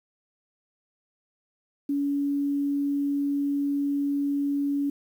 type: tone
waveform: sine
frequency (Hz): 283.3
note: C#4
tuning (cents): +38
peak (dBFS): -23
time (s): 1.89-4.9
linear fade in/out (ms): 5
effects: 9-bit